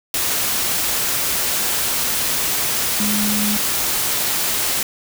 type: tone in noise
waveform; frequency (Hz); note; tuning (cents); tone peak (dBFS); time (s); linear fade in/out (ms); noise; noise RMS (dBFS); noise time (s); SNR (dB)
sine; 208.8; G#3; +10; -20; 3-3.57; 2; white; -20; 0.14-4.83; -3
effects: none